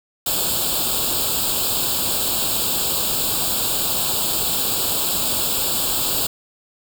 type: noise with comb filter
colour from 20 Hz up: white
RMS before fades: -21 dBFS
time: 0.26-6.27 s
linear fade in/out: 5 ms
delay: 0.25 ms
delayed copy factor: +0.9
effects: none